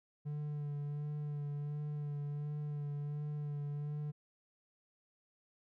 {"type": "tone with vibrato", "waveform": "triangle", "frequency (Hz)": 146.83, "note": "D3", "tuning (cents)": 0, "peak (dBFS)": -35, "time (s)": [0.25, 4.12], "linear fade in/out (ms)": 20, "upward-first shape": "sine", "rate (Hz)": 1.4, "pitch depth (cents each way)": 24, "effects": []}